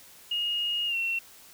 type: tone with pitch glide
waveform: sine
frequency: 2861 to 2719 Hz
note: F7 to F7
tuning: +41 to -47 cents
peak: -26 dBFS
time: 0.31-1.19 s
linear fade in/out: 5 ms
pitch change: -88 cents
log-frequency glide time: 0.87-0.96 s
effects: white hiss -52 dBFS RMS until 1.53 s